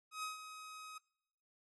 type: tone with ADSR envelope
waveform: sawtooth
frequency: 1265 Hz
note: D#6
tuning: 28 cents sharp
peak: -35 dBFS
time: 0.11-0.98 s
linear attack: 120 ms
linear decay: 140 ms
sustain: -10 dB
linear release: 5 ms
effects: noise-tail reverb RT60 1.0 s tail -25 dB re dry + AAC 32 kbps